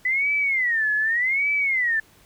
sine tone with vibrato, 1984 Hz, B6, 7 cents sharp, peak -19 dBFS, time 0.05-2 s, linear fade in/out 5 ms, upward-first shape sine, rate 0.85 Hz, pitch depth 260 cents each way, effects pink hiss -55 dBFS RMS until 2.25 s

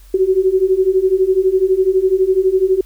sine beating tone pair, 370 / 382 Hz, F#4 / G4, 0 / -45 cents, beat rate 12 Hz, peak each -15 / -13 dBFS, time 0.14-2.81 s, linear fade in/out 5 ms, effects added 45 Hz sine -39 dBFS peak until 2.85 s + white hiss -51 dBFS RMS until 2.85 s

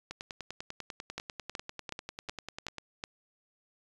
two click trains, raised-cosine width 0.2 ms, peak -19 / -22 dBFS, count 6 / 28, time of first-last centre 1.18-3.039 / 0.11-2.783 s, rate 2.69 / 10.1 Hz, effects resampled to 24000 Hz

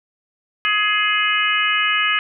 harmonic tone, 420 Hz, G#4, 19 cents sharp, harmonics 3 / 4 / 5 / 6 / 7, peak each -22 / -22 / -22 / -22 / -22 dBFS, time 0.65-2.19 s, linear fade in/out 0 ms, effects none

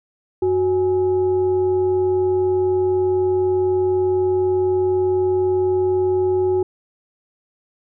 sine tone with frequency modulation, 370 Hz, F#4, in tune, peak -15 dBFS, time 0.42-6.63 s, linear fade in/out 5 ms, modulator 462 Hz, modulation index 0.36, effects none

